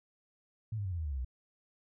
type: tone with pitch steps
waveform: sine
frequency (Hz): 110 / 101.45 / 93.57 / 86.3 / 79.6 / 73.42 / 67.71 / 62.45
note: A2 / G#2 / F#2 / F2 / D#2 / D2 / C#2 / B1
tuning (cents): 0 / -40 / +20 / -20 / +40 / 0 / -40 / +20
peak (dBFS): -33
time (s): 0.72-1.248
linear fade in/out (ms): 5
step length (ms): 66
effects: none